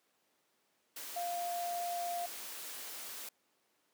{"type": "tone in noise", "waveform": "sine", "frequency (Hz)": 698.5, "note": "F5", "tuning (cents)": 0, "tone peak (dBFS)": -35, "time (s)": [1.16, 2.26], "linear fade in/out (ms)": 5, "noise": "white", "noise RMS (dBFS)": -45, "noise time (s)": [0.96, 3.29], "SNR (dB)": 7, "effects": ["pink hiss -75 dBFS RMS until 3.93 s", "high-pass 300 Hz 12 dB/octave"]}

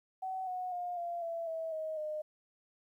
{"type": "tone with pitch steps", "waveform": "sine", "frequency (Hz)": [755, 732.7, 711, 689.9, 669.5, 649.7, 630.5, 611.8], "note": ["F#5", "F#5", "F5", "F5", "E5", "E5", "D#5", "D#5"], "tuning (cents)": [35, -17, 31, -21, 27, -25, 23, -29], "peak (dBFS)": -35, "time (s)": [0.22, 2.22], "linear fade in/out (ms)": 10, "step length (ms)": 250, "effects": ["12-bit"]}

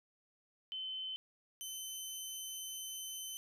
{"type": "tone pair in turn", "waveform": ["sine", "15% pulse"], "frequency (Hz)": [3061, 3061], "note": ["G7", "G7"], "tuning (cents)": [-42, -42], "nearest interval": "unison", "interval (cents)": 0, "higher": "neither", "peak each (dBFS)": [-39, -35], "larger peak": "second", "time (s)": [[0.72, 1.16], [1.61, 3.37]], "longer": "second", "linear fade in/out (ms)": 0, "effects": []}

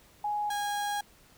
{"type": "tone pair in turn", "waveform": ["sine", "35% pulse"], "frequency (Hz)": [833, 821.1], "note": ["G#5", "G#5"], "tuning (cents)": [5, -20], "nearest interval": "unison", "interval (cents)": 25, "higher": "first", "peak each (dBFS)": -28, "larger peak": "neither", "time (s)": [[0.24, 0.5], [0.5, 1.01]], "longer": "second", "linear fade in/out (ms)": 5, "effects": ["pink hiss -59 dBFS RMS until 1.37 s"]}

